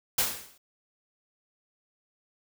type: noise with exponential decay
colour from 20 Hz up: white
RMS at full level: -22 dBFS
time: 0.18-0.58 s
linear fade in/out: 5 ms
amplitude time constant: 86 ms
effects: none